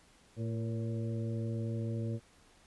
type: harmonic tone with a mistuned harmonic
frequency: 113.1 Hz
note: A2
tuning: 48 cents sharp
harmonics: 1 / 2 / 3 / 4 / 5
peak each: -34 / -40 / -44 / -46 / -48 dBFS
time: 0.36-2.2 s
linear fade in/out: 50 ms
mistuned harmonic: 4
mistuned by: +52 cents
effects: pink hiss -63 dBFS RMS until 2.66 s + resampled to 24000 Hz